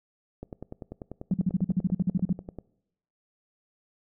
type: click train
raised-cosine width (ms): 2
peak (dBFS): -24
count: 23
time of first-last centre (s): 0.43-2.587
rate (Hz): 10.2
type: tone bursts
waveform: sine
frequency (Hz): 184.4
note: F#3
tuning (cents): -6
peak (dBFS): -20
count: 14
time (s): 1.31-2.329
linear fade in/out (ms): 5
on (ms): 31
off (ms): 45
effects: noise-tail reverb RT60 0.8 s tail -22 dB re dry